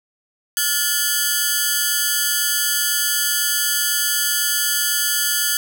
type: ring-modulated tone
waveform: 5% pulse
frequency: 1578 Hz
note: G6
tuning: 11 cents sharp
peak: -3 dBFS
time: 0.57-5.57 s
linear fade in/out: 0 ms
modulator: 152 Hz
effects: none